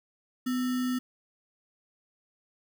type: tone with sample-and-hold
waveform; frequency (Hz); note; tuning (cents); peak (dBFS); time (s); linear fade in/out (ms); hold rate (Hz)
sine; 251.4; B3; +31; -26; 0.46-0.99; 10; 1575
effects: none